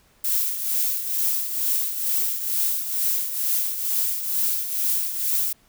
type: noise with tremolo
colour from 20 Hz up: violet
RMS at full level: -21 dBFS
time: 0.24-5.53 s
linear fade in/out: 5 ms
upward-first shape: triangle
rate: 2.2 Hz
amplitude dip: 65%
effects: pink hiss -59 dBFS RMS until 5.68 s